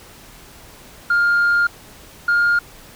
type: tone pair in turn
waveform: sine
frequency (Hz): 1407 / 1413.6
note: F6 / F6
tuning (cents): +12 / +21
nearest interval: unison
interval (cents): 9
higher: second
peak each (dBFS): -11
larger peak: neither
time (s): 1.1-1.67 / 2.28-2.59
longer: first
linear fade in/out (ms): 5
effects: tanh soft clip ceiling -11 dBFS + pink hiss -43 dBFS RMS until 2.95 s